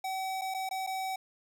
square tone with dropouts, 761 Hz, F#5, 48 cents sharp, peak -33 dBFS, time 0.04-1.16 s, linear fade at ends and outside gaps 5 ms, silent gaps 0.413-0.417 / 0.541-0.545 / 0.691-0.71 / 0.866-0.872 s, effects none

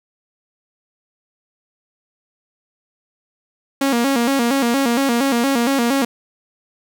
sawtooth tone with vibrato, 254.6 Hz, C4, 47 cents flat, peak -11 dBFS, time 3.81-6.05 s, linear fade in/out 5 ms, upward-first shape square, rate 4.3 Hz, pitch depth 130 cents each way, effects 7-bit

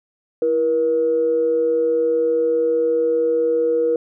sine tone pair together, 330.6 / 477.6 Hz, E4 / A#4, +5 / +42 cents, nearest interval tritone, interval 637 cents, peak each -24 / -15 dBFS, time 0.42-3.96 s, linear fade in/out 2 ms, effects tanh soft clip ceiling -8 dBFS

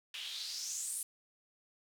white noise with band-pass filter sweep, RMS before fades -41 dBFS, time 0.14-1.03 s, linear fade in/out 2 ms, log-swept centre 2800 to 10000 Hz, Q 4.8, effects none

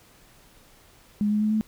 sine tone with pitch steps, 207.7 / 210.7 / 213.8 / 216.9 Hz, G#3 / G#3 / A3 / A3, 0 / +25 / -49 / -25 cents, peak -20 dBFS, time 1.21-1.61 s, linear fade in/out 0 ms, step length 100 ms, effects pink hiss -55 dBFS RMS until 1.67 s

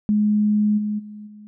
sine tone with level steps, 210 Hz, G#3, 19 cents sharp, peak -15 / -21 / -34 / -39 dBFS, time 0.09-1.47 s, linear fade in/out 0 ms, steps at 0.77 / 0.98 / 1.26 s, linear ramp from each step 20 ms, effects none

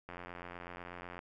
click train, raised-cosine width 0.5 ms, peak -30 dBFS, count 98, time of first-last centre 0.09-1.191 s, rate 88.1 Hz, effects none

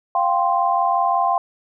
sine chord, F suspended second, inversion none, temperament equal, 698.5 / 784 / 1046.5 Hz, F5 / G5 / C6, 0 / 0 / 0 cents, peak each -20 dBFS, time 0.15-1.38 s, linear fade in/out 2 ms, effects none

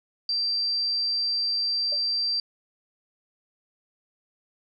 sine tone, 4699 Hz, D8, in tune, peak -23 dBFS, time 0.29-2.4 s, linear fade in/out 2 ms
sine tone with exponential decay, 582 Hz, D5, 16 cents flat, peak -32 dBFS, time 1.92-2.02 s, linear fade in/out 5 ms, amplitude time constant 20 ms
effects none

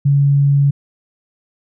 sine tone, 141 Hz, C#3, 30 cents sharp, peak -9 dBFS, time 0.05-0.71 s, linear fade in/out 10 ms, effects none

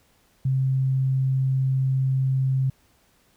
sine tone, 132.5 Hz, C3, 22 cents sharp, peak -19 dBFS, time 0.45-2.7 s, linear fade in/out 5 ms, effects pink hiss -62 dBFS RMS until 3.36 s

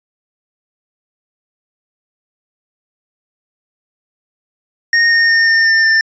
square tone with pitch steps, 1852 / 1839.2 / 1826.5 / 1813.9 / 1801.4 / 1788.9 Hz, A#6 / A#6 / A#6 / A#6 / A6 / A6, -12 / -24 / -36 / -48 / +40 / +28 cents, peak -9 dBFS, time 4.93-6.01 s, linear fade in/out 2 ms, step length 180 ms, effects resampled to 16000 Hz

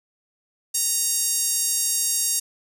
5% pulse tone with high-pass filter, 933 Hz, A#5, 1 cent sharp, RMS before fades -23 dBFS, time 0.74-2.4 s, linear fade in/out 10 ms, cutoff 6600 Hz, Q 1.1, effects none

